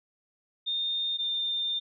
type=tone pair in turn; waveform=sine; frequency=3643 / 3609 Hz; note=A#7 / A7; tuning=-41 / +43 cents; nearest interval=unison; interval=16 cents; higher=first; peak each=-27 dBFS; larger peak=neither; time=0.66-1.18 / 1.18-1.8 s; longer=second; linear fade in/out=20 ms; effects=none